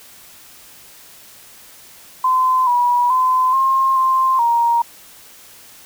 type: tone with pitch steps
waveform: sine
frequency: 1027 / 971 / 1024 / 1065 / 1049 / 938 Hz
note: C6 / B5 / C6 / C6 / C6 / A#5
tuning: -33 / -30 / -38 / +30 / +4 / +11 cents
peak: -12 dBFS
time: 2.24-4.82 s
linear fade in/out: 5 ms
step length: 430 ms
effects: white hiss -43 dBFS RMS until 5.85 s